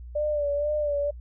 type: tone with vibrato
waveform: sine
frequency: 587.3 Hz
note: D5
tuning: in tune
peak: -23 dBFS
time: 0.15-1.11 s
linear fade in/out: 10 ms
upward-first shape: sine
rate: 2.1 Hz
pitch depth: 46 cents each way
effects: noise-tail reverb RT60 0.1 s tail -26 dB re dry + added 60 Hz sine -38 dBFS peak until 1.2 s